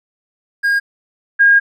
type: tone pair in turn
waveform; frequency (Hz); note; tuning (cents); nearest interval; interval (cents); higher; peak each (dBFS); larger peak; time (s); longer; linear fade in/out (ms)
triangle / sine; 1625 / 1625; G#6 / G#6; -38 / -38; unison; 0; neither; -10 / -6; second; 0.63-0.8 / 1.39-1.6; second; 20
effects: none